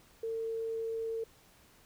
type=tone; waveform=sine; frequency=451.6 Hz; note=A4; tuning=45 cents sharp; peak=-33 dBFS; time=0.23-1.24 s; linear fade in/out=5 ms; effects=pink hiss -62 dBFS RMS until 1.85 s